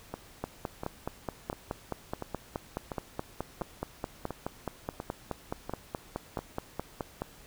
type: two click trains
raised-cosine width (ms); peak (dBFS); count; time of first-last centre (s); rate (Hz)
1; -21 / -18; 10 / 33; 0.14-6.39 / 0.44-7.22; 1.44 / 4.72
effects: pink hiss -54 dBFS RMS until 7.46 s